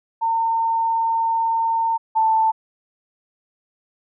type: tone pair in turn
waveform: sine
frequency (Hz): 909 / 886.2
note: A#5 / A5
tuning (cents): -44 / +12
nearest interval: unison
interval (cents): 44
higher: first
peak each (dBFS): -17 / -14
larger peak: second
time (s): 0.21-1.98 / 2.15-2.52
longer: first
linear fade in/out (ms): 20
effects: none